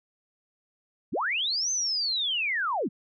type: linear two-way sweep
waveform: sine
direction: up then down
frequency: 93.4 to 6272 to 143.2 Hz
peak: -25 dBFS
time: 1.12-2.89 s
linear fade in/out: 20 ms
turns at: 1.71 s
effects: none